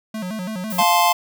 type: tone with vibrato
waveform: square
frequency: 199.4 Hz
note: G3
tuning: 30 cents sharp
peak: -26 dBFS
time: 0.14-0.83 s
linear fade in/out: 5 ms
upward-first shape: square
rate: 6 Hz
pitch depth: 160 cents each way
type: noise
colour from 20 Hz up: violet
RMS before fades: -31 dBFS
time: 0.7-1.13 s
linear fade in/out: 5 ms
type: chord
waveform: square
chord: F major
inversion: none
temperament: just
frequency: 698.5 / 873.1 / 1047.7 Hz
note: F5 / A5 / C6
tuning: 0 / -14 / +2 cents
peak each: -19 dBFS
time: 0.78-1.13 s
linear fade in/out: 10 ms
effects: none